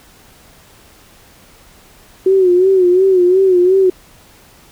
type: tone with vibrato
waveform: sine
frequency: 370 Hz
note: F#4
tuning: in tune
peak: -7 dBFS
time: 2.26-3.9 s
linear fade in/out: 5 ms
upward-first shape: sine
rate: 2.8 Hz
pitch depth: 78 cents each way
effects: pink hiss -45 dBFS RMS until 4.71 s